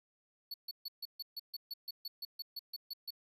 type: tone bursts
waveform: square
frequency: 4435 Hz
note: C#8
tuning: in tune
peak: -40 dBFS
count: 16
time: 0.51-3.106 s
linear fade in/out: 5 ms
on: 31 ms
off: 140 ms
effects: none